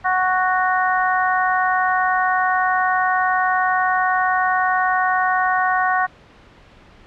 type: harmonic tone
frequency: 370 Hz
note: F#4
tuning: in tune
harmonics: 2 / 3 / 4 / 5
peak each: -19 / -21 / -22 / -23 dBFS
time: 0.04-6.07 s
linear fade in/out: 20 ms
effects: pink hiss -47 dBFS RMS until 7.06 s + low-pass 3000 Hz 12 dB/octave